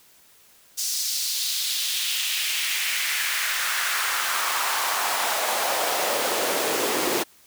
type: noise with high-pass filter sweep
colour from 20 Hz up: pink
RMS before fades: -25 dBFS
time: 0.77-7.24 s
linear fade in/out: 20 ms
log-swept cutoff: 5600 to 330 Hz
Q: 2
effects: white hiss -55 dBFS RMS until 7.46 s